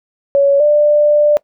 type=tone pair in turn; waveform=sine; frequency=560 / 593.3 Hz; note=C#5 / D5; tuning=+18 / +18 cents; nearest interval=minor second; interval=100 cents; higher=second; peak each=-7 dBFS; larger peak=neither; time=0.35-0.6 / 0.6-1.37 s; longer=second; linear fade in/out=0 ms; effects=noise-tail reverb RT60 0.1 s tail -22 dB re dry